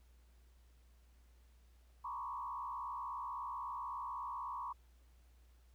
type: tone with frequency modulation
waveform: sine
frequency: 1039 Hz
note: C6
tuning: 12 cents flat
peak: -40 dBFS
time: 2.04-4.73 s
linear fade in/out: 10 ms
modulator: 63.7 Hz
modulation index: 1.7
effects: added 60 Hz sine -62 dBFS peak until 5.74 s + pink hiss -75 dBFS RMS until 5.74 s